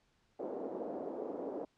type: band-pass noise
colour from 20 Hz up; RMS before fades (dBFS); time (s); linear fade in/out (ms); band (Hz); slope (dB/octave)
white; -41; 0.39-1.65; 5; 260 to 600; 24
effects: pink hiss -74 dBFS RMS until 1.77 s + low-pass 6000 Hz 12 dB/octave